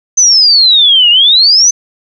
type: exponential two-way sweep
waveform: sine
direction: down then up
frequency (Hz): 6220 to 2794 to 6220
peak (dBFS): -3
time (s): 0.17-1.71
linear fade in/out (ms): 10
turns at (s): 1.1
effects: none